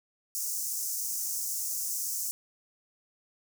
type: high-pass noise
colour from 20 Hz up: pink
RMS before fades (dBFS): -33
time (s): 0.35-2.31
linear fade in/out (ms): 0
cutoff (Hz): 5700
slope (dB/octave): 48
effects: none